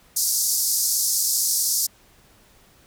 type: band-pass noise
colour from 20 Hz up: pink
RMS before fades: -22 dBFS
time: 0.16-1.87 s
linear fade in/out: 10 ms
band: 4900 to 15000 Hz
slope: 48 dB/octave
effects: pink hiss -55 dBFS RMS until 2.86 s